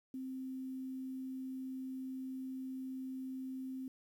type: tone with quantisation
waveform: sine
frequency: 261.6 Hz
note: C4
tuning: in tune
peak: -40 dBFS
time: 0.14-3.88 s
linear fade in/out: 2 ms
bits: 11
effects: none